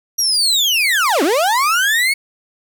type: linear two-way sweep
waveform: 35% pulse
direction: down then up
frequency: 5800 to 261.6 to 2229 Hz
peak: -11 dBFS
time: 0.18-2.14 s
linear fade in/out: 10 ms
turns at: 1.23 s
effects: none